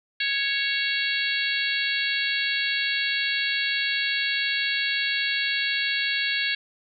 harmonic tone with a mistuned harmonic, 554.4 Hz, C#5, in tune, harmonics 3 / 4 / 5 / 6 / 7 / 8, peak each -28 / -29 / -30 / -31 / -31 / -32 dBFS, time 0.2-6.55 s, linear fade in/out 5 ms, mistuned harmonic 5, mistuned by -19 cents, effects none

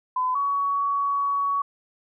sine tone pair in turn, 1013 / 1124.7 Hz, B5 / C#6, +44 / +25 cents, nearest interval major second, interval 181 cents, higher second, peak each -21 dBFS, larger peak neither, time 0.16-0.35 / 0.35-1.62 s, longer second, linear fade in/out 5 ms, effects none

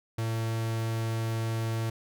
45% pulse tone, 112.9 Hz, A2, 45 cents sharp, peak -28 dBFS, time 0.18-1.9 s, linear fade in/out 5 ms, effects none

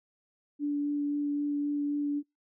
sine tone with vibrato, 290 Hz, D4, 22 cents flat, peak -27 dBFS, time 0.59-2.23 s, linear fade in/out 50 ms, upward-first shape sine, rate 3.8 Hz, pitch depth 8 cents each way, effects noise-tail reverb RT60 0.2 s tail -26 dB re dry

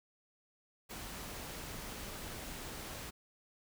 pink noise, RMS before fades -45 dBFS, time 0.89-3.11 s, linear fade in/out 20 ms, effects none

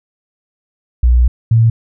sine tone pair in turn, 60.6 / 113.94 Hz, B1 / A#2, -32 / -39 cents, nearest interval major seventh, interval 1093 cents, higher second, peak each -6 dBFS, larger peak neither, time 1.03-1.28 / 1.51-1.7 s, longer first, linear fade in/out 5 ms, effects none

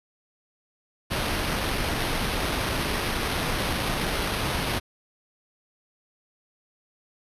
pink noise with sample-and-hold, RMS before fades -27 dBFS, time 1.1-4.8 s, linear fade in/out 20 ms, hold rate 7350 Hz, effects resampled to 32000 Hz

